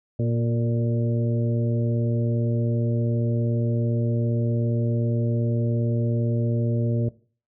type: harmonic tone with a mistuned harmonic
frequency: 117.4 Hz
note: A#2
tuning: 13 cents sharp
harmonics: 1 / 2 / 3 / 4 / 5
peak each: -22 / -28 / -32 / -33 / -34 dBFS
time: 0.19-7.09 s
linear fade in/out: 5 ms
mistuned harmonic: 4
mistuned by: -27 cents
effects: noise-tail reverb RT60 0.4 s tail -18 dB re dry

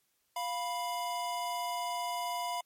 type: tone pair together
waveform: square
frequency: 700 / 984.5 Hz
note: F5 / B5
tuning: +4 / -6 cents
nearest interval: tritone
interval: 590 cents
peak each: -37 / -36 dBFS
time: 0.36-2.61 s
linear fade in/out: 5 ms
effects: white hiss -75 dBFS RMS until 2.65 s + MP3 64 kbps

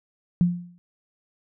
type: tone with exponential decay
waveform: sine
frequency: 175.4 Hz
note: F3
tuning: 8 cents sharp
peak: -13 dBFS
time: 0.41-0.78 s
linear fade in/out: 0 ms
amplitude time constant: 79 ms
effects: none

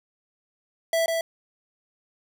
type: tone with echo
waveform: square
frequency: 659.3 Hz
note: E5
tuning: in tune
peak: -21 dBFS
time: 0.93-1.06 s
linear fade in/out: 2 ms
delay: 150 ms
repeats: 1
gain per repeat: -3 dB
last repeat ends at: 1.21 s
effects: none

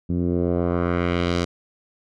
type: tone with low-pass filter sweep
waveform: 10% pulse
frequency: 87.31 Hz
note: F2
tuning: in tune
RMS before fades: -22 dBFS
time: 0.09-1.45 s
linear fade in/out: 10 ms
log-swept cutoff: 210 to 5900 Hz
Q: 1.3
effects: none

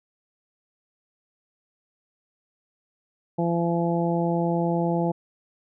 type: harmonic tone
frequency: 170 Hz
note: F3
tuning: 46 cents flat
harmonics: 1 / 2 / 3 / 4 / 5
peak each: -24 / -27 / -29 / -30 / -31 dBFS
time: 3.38-5.12 s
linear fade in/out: 10 ms
effects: none

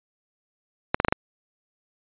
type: clicks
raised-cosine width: 0.5 ms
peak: -4 dBFS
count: 5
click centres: 0.945 / 1.001 / 1.048 / 1.084 / 1.125 s
effects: resampled to 8000 Hz

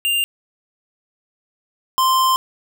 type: tone pair in turn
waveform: square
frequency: 2794 / 1043.6 Hz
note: F7 / C6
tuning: 0 / -5 cents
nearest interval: octave + perfect fourth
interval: 1705 cents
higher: first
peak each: -17 / -14 dBFS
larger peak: second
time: 0.05-0.24 / 1.98-2.36 s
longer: second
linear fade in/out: 0 ms
effects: none

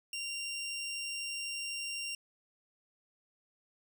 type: tone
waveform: 20% pulse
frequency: 2772 Hz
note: F7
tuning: 14 cents flat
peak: -32 dBFS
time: 0.13-2.15 s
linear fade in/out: 2 ms
effects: none

